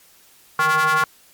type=ring-modulated tone; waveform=square; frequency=155.56 Hz; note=D#3; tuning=in tune; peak=-13 dBFS; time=0.59-1.04 s; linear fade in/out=2 ms; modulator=1250 Hz; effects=white hiss -52 dBFS RMS until 1.33 s + MP3 96 kbps

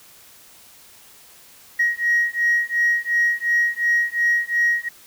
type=beating tone pair; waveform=sine; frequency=1889 / 1891.8 Hz; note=A#6 / A#6; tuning=+22 / +25 cents; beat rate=2.8 Hz; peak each=-19 dBFS; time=1.79-4.89 s; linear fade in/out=10 ms; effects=tanh soft clip ceiling -11 dBFS + white hiss -48 dBFS RMS until 5.06 s

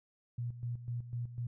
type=tone with tremolo; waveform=sine; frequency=120 Hz; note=B2; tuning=49 cents flat; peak=-34 dBFS; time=0.38-1.47 s; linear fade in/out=5 ms; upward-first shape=square; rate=4 Hz; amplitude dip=70%; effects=none

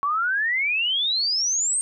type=exponential sweep; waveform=sine; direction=up; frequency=1108.7 to 8690 Hz; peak=-20 dBFS; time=0.03-1.81 s; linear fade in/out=0 ms; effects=none

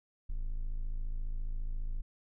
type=tone; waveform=triangle; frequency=27.3 Hz; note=A0; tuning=13 cents flat; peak=-30 dBFS; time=0.29-2.02 s; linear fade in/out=10 ms; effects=none

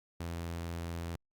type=tone; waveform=sawtooth; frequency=84.5 Hz; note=E2; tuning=43 cents sharp; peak=-33 dBFS; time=0.2-1.16 s; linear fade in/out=5 ms; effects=Opus 48 kbps

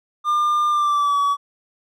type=tone with pitch glide; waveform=triangle; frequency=1200 to 1137.2 Hz; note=D6 to C#6; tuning=+37 to +44 cents; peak=-14 dBFS; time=0.24-1.37 s; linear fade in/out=50 ms; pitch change=-93 cents; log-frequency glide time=0.7-1.19 s; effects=none

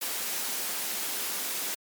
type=high-pass noise; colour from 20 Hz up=white; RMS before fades=-32 dBFS; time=0.01-1.75 s; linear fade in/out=10 ms; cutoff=200 Hz; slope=24 dB/octave; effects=MP3 96 kbps

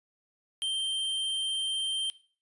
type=tone; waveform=square; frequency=3142 Hz; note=G7; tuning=3 cents sharp; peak=-29 dBFS; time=0.62-2.1 s; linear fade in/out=0 ms; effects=noise-tail reverb RT60 0.4 s tail -17 dB re dry + resampled to 24000 Hz

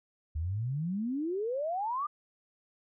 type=exponential sweep; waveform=sine; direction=up; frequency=73.42 to 1229 Hz; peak=-30 dBFS; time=0.35-2.07 s; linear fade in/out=10 ms; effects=none

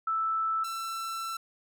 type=tone pair in turn; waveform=sine / 45% pulse; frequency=1318.5 / 1337.7 Hz; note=E6 / E6; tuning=0 / +25 cents; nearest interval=unison; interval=25 cents; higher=second; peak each=-26 / -33 dBFS; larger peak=first; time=0.07-0.64 / 0.64-1.37 s; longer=second; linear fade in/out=5 ms; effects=none

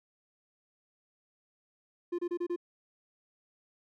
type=tone bursts; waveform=triangle; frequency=349.2 Hz; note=F4; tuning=in tune; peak=-28 dBFS; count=5; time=2.12-2.562 s; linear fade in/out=10 ms; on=66 ms; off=28 ms; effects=none

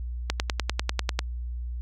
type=click train; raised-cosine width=0.2 ms; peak=-7 dBFS; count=10; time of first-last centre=0.3-1.191 s; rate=10.1 Hz; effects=added 60 Hz sine -30 dBFS peak until 1.81 s

